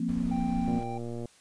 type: chord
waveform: sine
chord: F suspended fourth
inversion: none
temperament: equal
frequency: 174.61 / 233.1 / 261.6 Hz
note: F3 / Bb3 / C4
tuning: 0 / 0 / 0 cents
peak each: -32 / -29 / -33 dBFS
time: 0-0.79 s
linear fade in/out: 5 ms
type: noise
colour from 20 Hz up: brown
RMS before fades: -39 dBFS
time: 0.08-0.84 s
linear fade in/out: 10 ms
type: tone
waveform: triangle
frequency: 786 Hz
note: G5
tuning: 4 cents sharp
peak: -34 dBFS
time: 0.31-0.98 s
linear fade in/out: 5 ms
type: click train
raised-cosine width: 2 ms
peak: -25 dBFS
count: 69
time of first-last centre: 0.68-1.256 s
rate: 118 Hz
effects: white hiss -59 dBFS RMS until 1.4 s + resampled to 22050 Hz